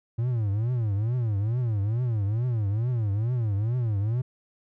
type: tone with vibrato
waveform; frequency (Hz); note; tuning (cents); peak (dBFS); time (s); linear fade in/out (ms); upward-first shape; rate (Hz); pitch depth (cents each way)
triangle; 111.7; A2; +27; -21; 0.18-4.22; 10; triangle; 2.3; 250
effects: none